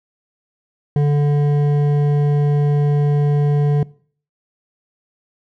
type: tone with hard clipping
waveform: sine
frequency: 145.6 Hz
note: D3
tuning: 15 cents flat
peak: -14 dBFS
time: 0.96-3.83 s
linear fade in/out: 2 ms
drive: 9 dB
effects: noise-tail reverb RT60 0.5 s tail -22 dB re dry